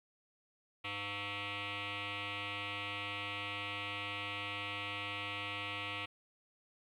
sine tone with frequency modulation, 100 Hz, G2, 35 cents sharp, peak -37 dBFS, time 0.84-6.06 s, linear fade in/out 10 ms, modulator 406 Hz, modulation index 7.7, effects tanh soft clip ceiling -34 dBFS + 12-bit

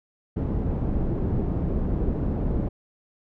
pink low-pass noise, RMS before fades -25 dBFS, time 0.36-2.69 s, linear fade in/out 10 ms, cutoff 360 Hz, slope 12 dB/octave, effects none

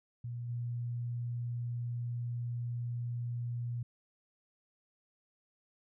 sine tone with level steps, 119.9 Hz, A#2, 49 cents sharp, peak -37 / -34 dBFS, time 0.24-3.83 s, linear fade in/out 5 ms, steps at 0.48 s, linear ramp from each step 20 ms, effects none

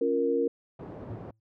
sine chord, Bb minor, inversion first, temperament equal, 277.2 / 349.2 / 466.2 Hz, Db4 / F4 / Bb4, 0 / 0 / 0 cents, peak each -30 / -31 / -25 dBFS, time 0.01-0.48 s, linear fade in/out 5 ms
pink band-pass noise, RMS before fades -42 dBFS, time 0.79-1.31 s, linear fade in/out 5 ms, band 110 to 620 Hz, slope 12 dB/octave
triangle tone with exponential decay, 110 Hz, A2, in tune, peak -31 dBFS, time 1.1-1.4 s, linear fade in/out 5 ms, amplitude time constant 64 ms
effects none

